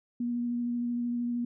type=tone with vibrato; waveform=sine; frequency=240 Hz; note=B3; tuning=49 cents flat; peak=-28 dBFS; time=0.2-1.45 s; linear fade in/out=5 ms; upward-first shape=sine; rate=13 Hz; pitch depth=13 cents each way; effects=none